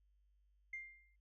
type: tone with exponential decay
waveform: sine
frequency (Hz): 2100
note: C7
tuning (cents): +6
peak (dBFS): -40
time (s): 0.73-1.16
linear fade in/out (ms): 5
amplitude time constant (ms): 92
effects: tanh soft clip ceiling -37 dBFS + added 50 Hz sine -70 dBFS peak until 1.2 s